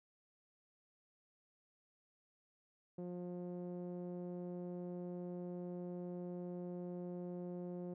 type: tone with low-pass filter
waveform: sawtooth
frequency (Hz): 177.6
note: F3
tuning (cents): +29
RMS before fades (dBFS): -45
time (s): 2.98-7.94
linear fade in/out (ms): 5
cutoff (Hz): 480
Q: 1.8
effects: none